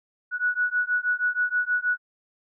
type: beating tone pair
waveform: sine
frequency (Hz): 1467 / 1473.3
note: F#6 / F#6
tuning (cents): -15 / -8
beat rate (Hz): 6.3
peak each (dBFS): -25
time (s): 0.31-1.98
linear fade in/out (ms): 50
effects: none